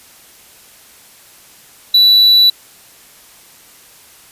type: tone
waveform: triangle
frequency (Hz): 3951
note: B7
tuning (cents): 0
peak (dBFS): -4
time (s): 1.94-2.5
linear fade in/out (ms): 5
effects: white hiss -43 dBFS RMS until 4.31 s + resampled to 32000 Hz

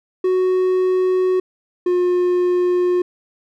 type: tone pair in turn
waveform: triangle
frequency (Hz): 370 / 358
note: F#4 / F4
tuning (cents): 0 / +43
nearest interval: minor second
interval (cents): 57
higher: first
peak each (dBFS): -12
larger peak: neither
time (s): 0.24-1.4 / 1.86-3.02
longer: neither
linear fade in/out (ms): 5
effects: none

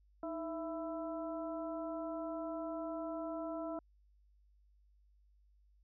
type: harmonic tone with a mistuned harmonic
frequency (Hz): 331.6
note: E4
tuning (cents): +10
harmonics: 1 / 2 / 3 / 4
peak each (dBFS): -42 / -41 / -50 / -50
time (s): 0.23-3.79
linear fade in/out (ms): 2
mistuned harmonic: 1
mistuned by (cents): -90
effects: added 50 Hz sine -65 dBFS peak until 5.83 s

